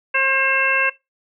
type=harmonic tone; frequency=535 Hz; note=C5; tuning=38 cents sharp; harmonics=1 / 2 / 3 / 4 / 5; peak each=-26 / -24 / -20 / -23 / -19 dBFS; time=0.14-0.9 s; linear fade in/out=10 ms; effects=noise-tail reverb RT60 0.2 s tail -19 dB re dry